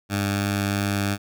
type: tone with notch filter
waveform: 10% pulse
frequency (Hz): 100.3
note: G2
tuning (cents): +40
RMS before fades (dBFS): -24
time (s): 0.09-1.18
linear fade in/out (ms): 50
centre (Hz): 460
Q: 1.1
effects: none